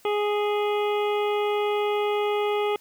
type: harmonic tone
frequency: 415.3 Hz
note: G#4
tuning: in tune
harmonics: 1 / 2 / 3 / 5 / 6 / 7 / 8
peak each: -23 / -29 / -33 / -37 / -39 / -40 / -41 dBFS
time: 0.05-2.76 s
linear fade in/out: 2 ms
effects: white hiss -56 dBFS RMS until 2.8 s